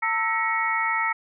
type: tone cluster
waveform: sine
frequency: 902 / 1317 / 1904 / 2211 Hz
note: A5 / E6 / A#6 / C#7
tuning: +43 / -2 / +36 / -5 cents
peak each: -27 dBFS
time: 0.02-1.13 s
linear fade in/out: 10 ms
effects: none